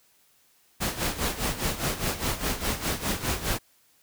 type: noise with tremolo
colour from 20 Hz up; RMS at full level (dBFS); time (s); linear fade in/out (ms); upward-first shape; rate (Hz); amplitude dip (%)
pink; -26; 0.8-3.59; 20; sine; 4.9; 75
effects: white hiss -63 dBFS RMS until 4.02 s